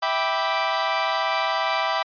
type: chord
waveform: sawtooth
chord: E minor seventh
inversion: none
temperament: equal with one note detuned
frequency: 652.8 / 784 / 987.8 / 1174.7 Hz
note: E5 / G5 / B5 / D6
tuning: -17 / 0 / 0 / 0 cents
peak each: -23 dBFS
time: 0.02-2.03 s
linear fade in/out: 10 ms
effects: resampled to 11025 Hz